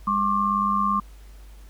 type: tone cluster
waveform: sine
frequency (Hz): 202.3 / 1075 / 1173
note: G#3 / C6 / D6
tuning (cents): -45 / +47 / -2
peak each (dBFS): -27 / -23 / -23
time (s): 0.07-1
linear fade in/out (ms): 5
effects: added 50 Hz sine -42 dBFS peak until 1.69 s + pink hiss -56 dBFS RMS until 1.69 s